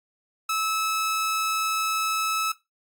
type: tone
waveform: sawtooth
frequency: 1300 Hz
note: E6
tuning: 24 cents flat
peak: -20 dBFS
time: 0.49-2.52 s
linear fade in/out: 5 ms
effects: noise-tail reverb RT60 0.2 s tail -17 dB re dry + AAC 64 kbps